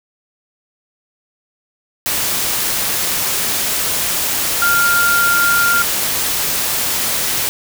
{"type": "tone in noise", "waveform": "sine", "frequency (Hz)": 1396.9, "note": "F6", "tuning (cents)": 0, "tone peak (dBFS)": -12, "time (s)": [4.62, 5.82], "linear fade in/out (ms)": 0, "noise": "white", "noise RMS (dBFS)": -18, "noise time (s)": [2.06, 7.49], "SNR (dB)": 3, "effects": []}